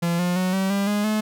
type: tone with pitch steps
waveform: 45% pulse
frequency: 170.8 / 177.44 / 184.33 / 191.5 / 198.94 / 206.7 / 214.7 Hz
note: F3 / F3 / F#3 / G3 / G3 / G#3 / A3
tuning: -38 / +28 / -6 / -40 / +26 / -8 / -42 cents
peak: -20 dBFS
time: 0.02-1.21 s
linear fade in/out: 10 ms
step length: 170 ms
effects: none